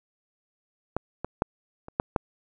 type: clicks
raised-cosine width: 1 ms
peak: -12 / -16 / -8 / -26 / -8 / -8 dBFS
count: 6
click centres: 0.966 / 1.246 / 1.421 / 1.884 / 1.999 / 2.162 s
effects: none